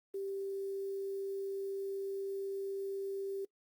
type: tone with quantisation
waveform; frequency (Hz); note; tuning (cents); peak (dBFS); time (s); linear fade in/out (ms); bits
sine; 392; G4; 0; -36; 0.14-3.45; 5; 10
effects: noise-tail reverb RT60 0.1 s tail -22 dB re dry + Opus 32 kbps